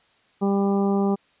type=harmonic tone; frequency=198.4 Hz; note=G3; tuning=21 cents sharp; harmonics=1 / 2 / 3 / 4 / 5 / 6; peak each=-20 / -24 / -34 / -30 / -37 / -37 dBFS; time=0.41-1.16 s; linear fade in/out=20 ms; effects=white hiss -61 dBFS RMS until 1.4 s + resampled to 8000 Hz